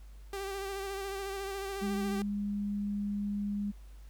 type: tone with vibrato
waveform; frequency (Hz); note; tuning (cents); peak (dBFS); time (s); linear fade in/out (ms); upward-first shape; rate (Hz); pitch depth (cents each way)
sawtooth; 392; G4; 0; -32; 0.33-2.22; 2; sine; 14; 33
type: tone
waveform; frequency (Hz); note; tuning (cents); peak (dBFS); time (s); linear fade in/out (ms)
sine; 204; G#3; -31; -31; 1.81-3.72; 20
effects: added 50 Hz sine -47 dBFS peak until 4.09 s + pink hiss -65 dBFS RMS until 4.09 s